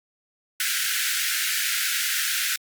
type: high-pass noise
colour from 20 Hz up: pink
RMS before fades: -25 dBFS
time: 0.6-2.56 s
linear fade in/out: 2 ms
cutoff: 1400 Hz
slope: 96 dB/octave
effects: Opus 48 kbps